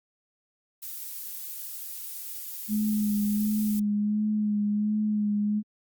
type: noise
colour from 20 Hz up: violet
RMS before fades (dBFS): -37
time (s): 0.82-3.8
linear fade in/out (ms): 10
type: tone with vibrato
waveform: sine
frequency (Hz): 210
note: G#3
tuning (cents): +19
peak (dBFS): -23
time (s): 2.68-5.63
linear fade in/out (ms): 50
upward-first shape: sine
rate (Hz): 1.4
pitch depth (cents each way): 26
effects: Opus 48 kbps